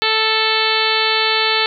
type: harmonic tone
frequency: 440 Hz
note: A4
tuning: in tune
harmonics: 1 / 2 / 3 / 4 / 5 / 6 / 7 / 8 / 9 / 10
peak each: -23 / -23 / -23 / -23 / -23 / -23 / -23 / -23 / -23 / -23 dBFS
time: 0.02-1.66 s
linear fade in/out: 0 ms
effects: none